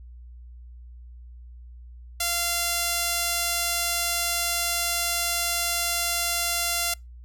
sawtooth tone with band-pass filter, 690 Hz, F5, 21 cents flat, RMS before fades -26 dBFS, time 2.2-6.94 s, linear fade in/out 5 ms, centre 10000 Hz, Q 0.52, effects noise-tail reverb RT60 0.2 s tail -26 dB re dry + added 60 Hz sine -41 dBFS peak until 7.24 s

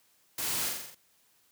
white noise with echo, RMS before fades -34 dBFS, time 0.38-0.69 s, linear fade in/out 5 ms, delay 43 ms, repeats 6, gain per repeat -3 dB, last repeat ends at 0.948 s, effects white hiss -67 dBFS RMS until 1.51 s + high-pass 60 Hz 12 dB/octave

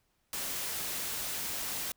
white noise, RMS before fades -36 dBFS, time 0.33-1.92 s, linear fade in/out 2 ms, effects pink hiss -75 dBFS RMS until 1.96 s

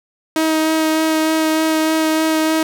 sawtooth tone with vibrato, 316.5 Hz, D#4, 30 cents sharp, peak -10 dBFS, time 0.36-2.63 s, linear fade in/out 2 ms, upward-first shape sine, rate 3.3 Hz, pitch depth 11 cents each way, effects 8-bit

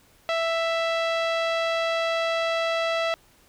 sawtooth tone with low-pass filter, 661 Hz, E5, 5 cents sharp, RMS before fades -25 dBFS, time 0.29-3.14 s, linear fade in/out 0 ms, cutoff 3500 Hz, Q 1.4, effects pink hiss -58 dBFS RMS until 3.48 s

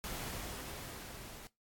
pink noise with level ramp, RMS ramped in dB -41 to -51 dBFS, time 0.04-1.47 s, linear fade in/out 0 ms, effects noise-tail reverb RT60 0.2 s tail -21 dB re dry + AAC 64 kbps

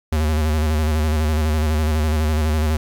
square tone with vibrato, 77.2 Hz, D#2, 13 cents flat, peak -17 dBFS, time 0.12-2.77 s, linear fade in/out 5 ms, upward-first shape square, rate 12 Hz, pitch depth 45 cents each way, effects 9-bit

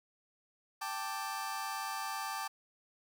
sawtooth chord, G suspended second, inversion none, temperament just, 784 / 882 / 1176 Hz, G5 / A5 / D6, 0 / +4 / +2 cents, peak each -38 / -37 / -36 dBFS, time 0.81-2.48 s, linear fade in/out 10 ms, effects none

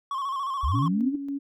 triangle tone with vibrato, 1089 Hz, C#6, 31 cents flat, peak -25 dBFS, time 0.11-0.88 s, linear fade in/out 2 ms, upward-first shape square, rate 14 Hz, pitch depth 55 cents each way
sine linear sweep, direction up, 52.7 to 298.9 Hz, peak -22 dBFS, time 0.63-1.16 s, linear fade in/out 10 ms
sine tone with tremolo, 279.6 Hz, C#4, 15 cents sharp, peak -27 dBFS, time 0.73-1.39 s, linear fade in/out 20 ms, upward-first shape square, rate 3.6 Hz, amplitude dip 35%
effects none

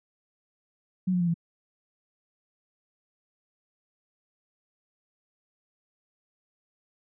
sine tone with pitch steps, 185 / 179.11 / 173.41 / 167.89 Hz, F#3 / F3 / F3 / E3, 0 / +44 / -12 / +32 cents, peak -22 dBFS, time 1.07-1.342 s, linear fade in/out 10 ms, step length 68 ms, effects none

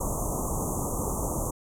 pink band-stop noise, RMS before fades -29 dBFS, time 0-1.51 s, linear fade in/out 10 ms, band 1200 to 6300 Hz, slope 96 dB/octave, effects low-pass 12000 Hz 12 dB/octave

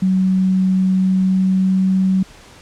sine tone with pitch glide, 187.6 to 188.9 Hz, F#3 to F#3, +24 to +36 cents, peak -12 dBFS, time 0.02-2.23 s, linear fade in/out 5 ms, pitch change +12 cents, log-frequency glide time 0.97-1.94 s, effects pink hiss -43 dBFS RMS until 2.61 s + low-pass 8000 Hz 12 dB/octave

